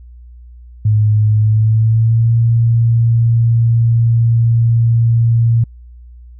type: tone with pitch glide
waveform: sine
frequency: 106.9 to 115.9 Hz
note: A2 to A#2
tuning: -49 to -10 cents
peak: -8 dBFS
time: 0.85-5.64 s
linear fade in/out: 5 ms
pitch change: +139 cents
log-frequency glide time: 1.33-2.35 s
effects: added 60 Hz sine -34 dBFS peak until 6.39 s